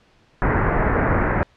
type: low-pass noise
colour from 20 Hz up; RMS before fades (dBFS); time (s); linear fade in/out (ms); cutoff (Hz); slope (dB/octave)
pink; -19; 0.42-1.43; 0; 2000; 48
effects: pink hiss -57 dBFS RMS until 1.56 s + low-pass 4000 Hz 12 dB/octave